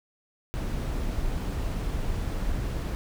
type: noise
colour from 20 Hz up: brown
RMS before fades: -29 dBFS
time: 0.54-2.95 s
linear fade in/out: 0 ms
effects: none